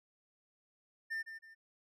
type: tone with echo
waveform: triangle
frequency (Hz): 1797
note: A6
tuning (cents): +36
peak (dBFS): -34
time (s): 1.1-1.23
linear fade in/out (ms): 20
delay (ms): 160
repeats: 2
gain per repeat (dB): -9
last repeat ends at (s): 1.55
effects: none